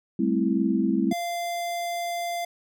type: chord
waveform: sine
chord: A minor seventh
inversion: third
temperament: equal with one note detuned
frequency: 196 / 217.3 / 261.6 / 329.6 Hz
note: G3 / A3 / C4 / E4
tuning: 0 / -21 / 0 / 0 cents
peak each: -26 dBFS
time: 0.19-1.13 s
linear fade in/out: 5 ms
type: tone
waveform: square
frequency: 692 Hz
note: F5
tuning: 16 cents flat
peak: -28 dBFS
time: 1.11-2.45 s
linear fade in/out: 5 ms
effects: none